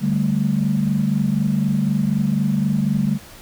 sine chord, D suspended fourth, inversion none, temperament equal, 146.83 / 196 / 220 Hz, D3 / G3 / A3, 0 / 0 / 0 cents, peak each -21 / -19 / -21 dBFS, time 0-3.19 s, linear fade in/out 50 ms, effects tanh soft clip ceiling -7 dBFS + pink hiss -42 dBFS RMS until 3.41 s

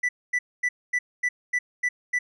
triangle tone bursts, 1975.5 Hz, B6, in tune, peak -19 dBFS, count 8, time 0.03-2.19 s, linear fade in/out 10 ms, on 60 ms, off 240 ms, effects resampled to 24000 Hz

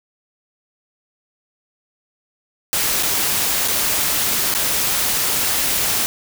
white noise with dropouts, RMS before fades -19 dBFS, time 2.73-6.06 s, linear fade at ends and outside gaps 0 ms, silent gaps 3.027-3.032 / 3.677-3.683 / 4.54-4.549 s, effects none

